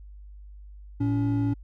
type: tone pair together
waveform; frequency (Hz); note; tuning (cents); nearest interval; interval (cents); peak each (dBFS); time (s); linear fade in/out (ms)
triangle; 112.83 / 284; A2 / C#4; +44 / +42; octave + major third; 1598; -23; 1-1.54; 10
effects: added 50 Hz sine -42 dBFS peak until 1.63 s